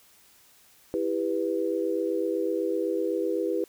sine chord, E minor, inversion none, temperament equal with one note detuned, 329.6 / 397.5 / 493.9 Hz, E4 / G4 / B4, 0 / +24 / 0 cents, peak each -29 dBFS, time 0.94-3.64 s, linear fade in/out 0 ms, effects white hiss -58 dBFS RMS until 3.68 s

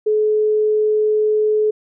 sine tone, 427.6 Hz, A4, 49 cents flat, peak -13 dBFS, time 0.06-1.71 s, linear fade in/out 10 ms, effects none

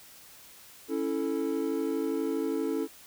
triangle chord, A major, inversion first, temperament equal, 277.2 / 329.6 / 440 Hz, C#4 / E4 / A4, 0 / 0 / 0 cents, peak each -30 dBFS, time 0.88-2.88 s, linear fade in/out 50 ms, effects white hiss -52 dBFS RMS until 3.06 s

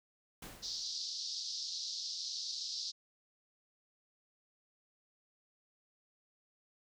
pink noise with exponential decay, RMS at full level -46 dBFS, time 0.42-1.11 s, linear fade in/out 5 ms, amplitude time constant 150 ms
white band-pass noise, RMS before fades -41 dBFS, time 0.62-2.92 s, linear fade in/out 20 ms, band 4000 to 5500 Hz, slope 48 dB/octave
effects none

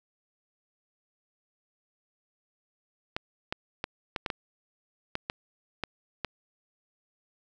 clicks, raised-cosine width 0.3 ms, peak -14 dBFS, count 10, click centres 3.165 / 3.525 / 3.841 / 4.162 / 4.262 / 4.302 / 5.154 / 5.299 / 5.837 / 6.247 s, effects none

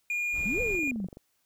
triangle tone, 2426 Hz, D#7, 44 cents flat, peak -26 dBFS, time 0.1-0.91 s, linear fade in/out 2 ms
brown noise, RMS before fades -39 dBFS, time 0.32-0.8 s, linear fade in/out 50 ms
sine exponential two-way sweep, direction up then down, 174.61 to 514 to 174.61 Hz, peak -30 dBFS, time 0.45-1.07 s, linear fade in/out 10 ms, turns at 0.61 s
click train, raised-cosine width 2 ms, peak -31 dBFS, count 15, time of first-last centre 0.58-1.171 s, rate 23.7 Hz
effects white hiss -73 dBFS RMS until 1.45 s

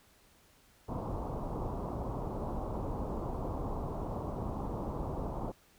pink low-pass noise, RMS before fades -37 dBFS, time 0.88-5.52 s, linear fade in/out 10 ms, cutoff 1100 Hz, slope 48 dB/octave, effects pink hiss -64 dBFS RMS until 5.78 s

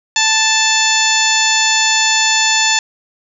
harmonic tone, 880 Hz, A5, in tune, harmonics 1 / 2 / 3 / 4 / 5 / 6 / 7 / 8, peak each -19 / -18 / -18 / -18 / -20 / -22 / -22 / -18 dBFS, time 0.16-2.79 s, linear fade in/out 2 ms, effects none

